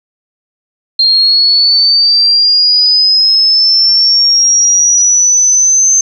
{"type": "linear sweep", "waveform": "sine", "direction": "up", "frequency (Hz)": [4187, 6272], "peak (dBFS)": -5, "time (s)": [0.99, 6.01], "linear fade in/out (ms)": 5, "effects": []}